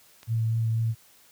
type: click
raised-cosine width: 0.2 ms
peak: -29 dBFS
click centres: 0.231 s
type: tone with vibrato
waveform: sine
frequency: 113.1 Hz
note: A2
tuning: 48 cents sharp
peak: -22 dBFS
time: 0.27-0.95 s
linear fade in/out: 50 ms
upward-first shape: triangle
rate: 4.1 Hz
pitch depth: 16 cents each way
effects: white hiss -57 dBFS RMS until 1.31 s + high-pass 60 Hz 12 dB/octave